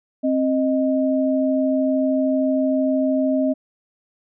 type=tone pair together; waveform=sine; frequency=264.6 / 622.3 Hz; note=C4 / D#5; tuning=+20 / 0 cents; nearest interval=octave + minor third; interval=1480 cents; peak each=-18 / -21 dBFS; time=0.23-3.54 s; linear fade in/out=20 ms; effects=none